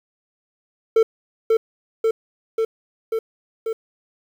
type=tone with echo; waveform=triangle; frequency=447.7 Hz; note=A4; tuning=30 cents sharp; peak=-9 dBFS; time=0.96-1.03 s; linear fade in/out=5 ms; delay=540 ms; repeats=5; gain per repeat=-2 dB; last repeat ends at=3.73 s; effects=8-bit